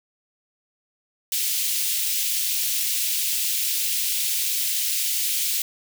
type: high-pass noise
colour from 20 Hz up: white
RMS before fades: -24 dBFS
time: 1.32-5.62 s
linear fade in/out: 2 ms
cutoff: 2500 Hz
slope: 24 dB/octave
effects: none